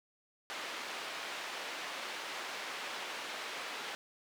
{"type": "band-pass noise", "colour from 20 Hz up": "white", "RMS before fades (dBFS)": -42, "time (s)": [0.5, 3.95], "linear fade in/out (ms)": 0, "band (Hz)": [400, 3000], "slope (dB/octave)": 12, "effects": []}